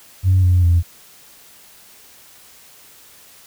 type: tone with pitch steps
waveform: sine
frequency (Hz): 93.3 / 89.8 / 85.8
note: F#2 / F2 / F2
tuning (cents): +15 / +49 / -30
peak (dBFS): -9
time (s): 0.23-0.83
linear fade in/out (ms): 50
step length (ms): 200
effects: tanh soft clip ceiling -7 dBFS + white hiss -46 dBFS RMS until 3.46 s